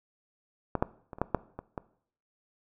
clicks, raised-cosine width 1 ms, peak -13 / -10 / -26 / -29 / -12 / -10 / -23 / -20 dBFS, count 8, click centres 0.753 / 0.825 / 1.132 / 1.185 / 1.216 / 1.347 / 1.59 / 1.778 s, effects noise-tail reverb RT60 0.6 s tail -19 dB re dry

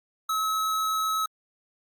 square tone, 1289 Hz, E6, 39 cents flat, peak -25 dBFS, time 0.29-1.26 s, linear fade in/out 5 ms, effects Opus 48 kbps

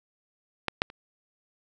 clicks, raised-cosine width 0.3 ms, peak -10 / -6 / -28 dBFS, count 3, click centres 0.683 / 0.819 / 0.901 s, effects none

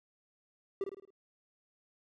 triangle tone with echo, 392 Hz, G4, in tune, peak -28 dBFS, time 0.81-0.84 s, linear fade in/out 2 ms, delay 53 ms, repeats 5, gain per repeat -6 dB, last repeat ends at 1.105 s, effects none

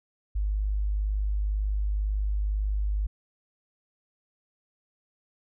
sine tone, 51 Hz, G#1, 31 cents flat, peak -24 dBFS, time 0.35-3.07 s, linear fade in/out 10 ms, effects none

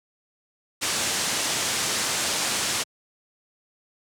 white low-pass noise, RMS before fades -26 dBFS, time 0.81-2.84 s, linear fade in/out 20 ms, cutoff 8800 Hz, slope 24 dB/octave, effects high-pass 100 Hz 12 dB/octave

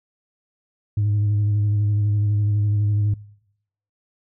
sine tone with vibrato, 103.83 Hz, G#2, in tune, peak -15 dBFS, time 0.97-3.14 s, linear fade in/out 5 ms, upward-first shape square, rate 12 Hz, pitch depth 21 cents each way, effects noise-tail reverb RT60 0.8 s tail -24 dB re dry + tanh soft clip ceiling -15 dBFS

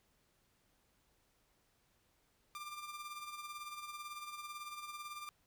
sawtooth tone with tremolo, 1191 Hz, D6, 24 cents sharp, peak -39 dBFS, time 2.55-5.29 s, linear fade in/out 0 ms, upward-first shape sine, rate 18 Hz, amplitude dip 55%, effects pink hiss -75 dBFS RMS until 5.46 s

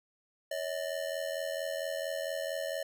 square ring-modulated tone, 600 Hz, D5, 37 cents sharp, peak -31 dBFS, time 0.51-2.83 s, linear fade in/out 5 ms, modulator 42.2 Hz, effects none

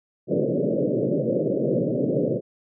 white band-pass noise, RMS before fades -23 dBFS, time 0.27-2.41 s, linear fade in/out 50 ms, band 120 to 590 Hz, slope 96 dB/octave, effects none

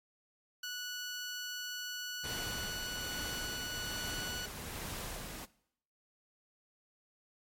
15% pulse tone, 1474 Hz, F#6, 7 cents flat, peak -32 dBFS, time 0.63-4.46 s, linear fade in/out 5 ms
pink noise with tremolo, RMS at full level -41 dBFS, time 2.23-5.46 s, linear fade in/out 20 ms, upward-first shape sine, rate 1.2 Hz, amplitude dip 35%
effects noise-tail reverb RT60 0.7 s tail -20 dB re dry + MP3 64 kbps

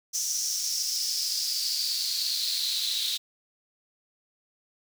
pink noise with high-pass filter sweep, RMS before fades -29 dBFS, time 0.13-3.18 s, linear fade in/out 20 ms, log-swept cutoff 6000 to 3800 Hz, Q 7.1, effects none

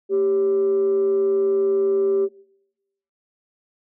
sine tone with frequency modulation, 392 Hz, G4, in tune, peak -15 dBFS, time 0.09-2.29 s, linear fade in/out 50 ms, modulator 165 Hz, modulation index 0.22, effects noise-tail reverb RT60 0.9 s tail -24 dB re dry + tanh soft clip ceiling -13 dBFS

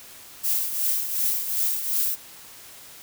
violet noise with tremolo, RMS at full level -22 dBFS, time 0.43-2.16 s, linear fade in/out 20 ms, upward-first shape triangle, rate 2.7 Hz, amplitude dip 65%, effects white hiss -45 dBFS RMS until 3.02 s

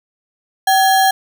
sine tone with sample-and-hold, 768 Hz, G5, 36 cents flat, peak -9 dBFS, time 0.67-1.11 s, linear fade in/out 5 ms, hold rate 2450 Hz, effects none

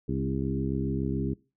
harmonic tone with a mistuned harmonic, 67.1 Hz, C2, 44 cents sharp, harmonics 1 / 2 / 3 / 4 / 5 / 6, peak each -35 / -31 / -33 / -33 / -36 / -37 dBFS, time 0.08-1.34 s, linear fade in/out 10 ms, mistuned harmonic 5, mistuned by -16 cents, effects noise-tail reverb RT60 0.3 s tail -22 dB re dry

